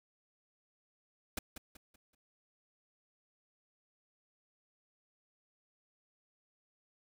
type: noise with echo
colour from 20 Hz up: pink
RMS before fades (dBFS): -37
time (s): 1.37-1.39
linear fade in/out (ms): 5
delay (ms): 190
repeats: 4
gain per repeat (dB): -9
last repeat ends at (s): 2.15
effects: none